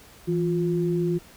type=tone pair together; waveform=sine; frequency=166.26 / 352.3 Hz; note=E3 / F4; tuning=+15 / +15 cents; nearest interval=octave + minor second; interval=1300 cents; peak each=-24 dBFS; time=0.27-1.19 s; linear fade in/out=20 ms; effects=pink hiss -50 dBFS RMS until 1.36 s